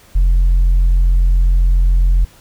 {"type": "tone", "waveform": "sine", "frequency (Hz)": 43.65, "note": "F1", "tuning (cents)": 0, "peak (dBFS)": -6, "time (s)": [0.15, 2.25], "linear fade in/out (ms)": 10, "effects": ["tanh soft clip ceiling -7 dBFS", "pink hiss -46 dBFS RMS until 2.4 s"]}